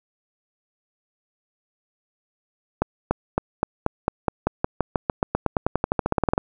accelerating click train, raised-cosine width 1 ms, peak -5 dBFS, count 28, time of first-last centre 2.82-6.379 s, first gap 290 ms, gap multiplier 0.93, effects none

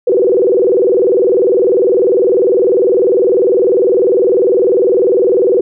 sine tone with vibrato, 427.7 Hz, A4, 49 cents flat, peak -7 dBFS, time 0.07-5.61 s, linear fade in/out 5 ms, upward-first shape square, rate 20 Hz, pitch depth 230 cents each way, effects none

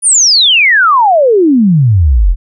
sine exponential sweep, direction down, 9956 to 37.82 Hz, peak -4 dBFS, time 0.02-2.36 s, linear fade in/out 50 ms, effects none

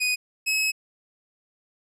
sawtooth tone pair in turn, 2489 / 2568 Hz, D#7 / E7, 0 / -46 cents, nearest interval minor second, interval 54 cents, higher second, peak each -18 dBFS, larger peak neither, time 0-0.16 / 0.46-0.72 s, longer second, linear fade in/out 20 ms, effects low-pass 12000 Hz 12 dB/octave

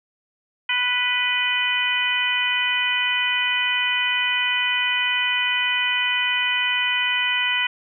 harmonic tone with a mistuned harmonic, 493.9 Hz, B4, in tune, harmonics 2 / 3 / 4 / 5 / 6, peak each -30 / -28 / -24 / -24 / -24 dBFS, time 0.69-7.67 s, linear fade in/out 5 ms, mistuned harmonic 6, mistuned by +31 cents, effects none

